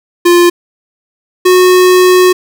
square tone pair in turn, 349.2 / 365.7 Hz, F4 / F#4, 0 / -20 cents, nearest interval minor second, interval 80 cents, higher second, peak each -4 dBFS, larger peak neither, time 0.25-0.5 / 1.45-2.33 s, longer second, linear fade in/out 10 ms, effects none

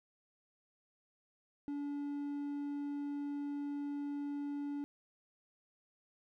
triangle tone, 287 Hz, D4, 40 cents flat, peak -35 dBFS, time 1.68-4.84 s, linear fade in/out 0 ms, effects none

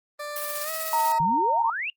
20% pulse tone with pitch glide, 590 to 639.7 Hz, D5 to D#5, +8 to +48 cents, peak -27 dBFS, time 0.19-1.19 s, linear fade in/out 10 ms, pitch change +140 cents, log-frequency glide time 0.63-0.7 s
blue noise with tremolo, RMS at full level -31 dBFS, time 0.36-1.12 s, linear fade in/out 0 ms, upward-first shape sine, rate 16 Hz, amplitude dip 40%
sine tone with vibrato, 920 Hz, A#5, 23 cents flat, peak -20 dBFS, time 0.93-1.7 s, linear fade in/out 2 ms, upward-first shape square, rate 7.9 Hz, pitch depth 13 cents each way
sine exponential sweep, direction up, 144.7 to 2882 Hz, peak -27 dBFS, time 1.2-1.9 s, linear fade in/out 2 ms
effects noise-tail reverb RT60 0.1 s tail -23 dB re dry + Opus 32 kbps

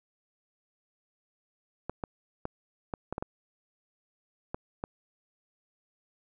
clicks, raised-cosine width 1 ms, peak -19 dBFS, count 9, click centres 1.896 / 2.038 / 2.454 / 2.938 / 3.126 / 3.181 / 3.225 / 4.545 / 4.839 s, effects none

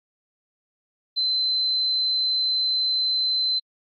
sine tone, 4066 Hz, B7, 50 cents sharp, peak -20 dBFS, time 1.16-3.6 s, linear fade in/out 20 ms, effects AAC 48 kbps

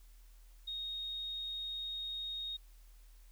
sine tone, 3729 Hz, A#7, in tune, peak -38 dBFS, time 0.67-2.57 s, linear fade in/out 10 ms, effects added 40 Hz sine -55 dBFS peak until 3.31 s + white hiss -69 dBFS RMS until 3.31 s

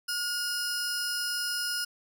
sawtooth tone pair together, 1434 / 5110 Hz, F6 / D#8, +45 / +45 cents, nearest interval octave + minor seventh, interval 2200 cents, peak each -29 / -29 dBFS, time 0.08-1.85 s, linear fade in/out 10 ms, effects none

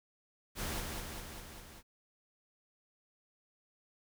pink noise with echo, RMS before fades -38 dBFS, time 0.55-0.83 s, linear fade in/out 50 ms, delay 200 ms, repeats 5, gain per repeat -3 dB, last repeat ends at 1.83 s, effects none

